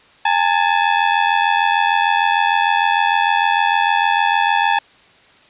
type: ring-modulated tone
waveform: sawtooth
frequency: 860 Hz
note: A5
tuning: 40 cents flat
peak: -6 dBFS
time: 0.25-4.79 s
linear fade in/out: 5 ms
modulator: 43.3 Hz
effects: white hiss -49 dBFS RMS until 5.49 s + resampled to 8000 Hz